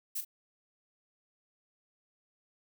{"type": "noise with echo", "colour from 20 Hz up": "violet", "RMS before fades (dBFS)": -35, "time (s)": [0.15, 0.21], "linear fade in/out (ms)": 10, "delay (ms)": 39, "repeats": 1, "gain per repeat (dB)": -10, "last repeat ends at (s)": 0.249, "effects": []}